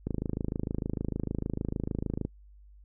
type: click train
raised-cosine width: 3 ms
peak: -18 dBFS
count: 59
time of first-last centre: 0.07-2.25 s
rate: 26.6 Hz
effects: noise-tail reverb RT60 0.1 s tail -26 dB re dry + added 50 Hz sine -51 dBFS peak until 2.84 s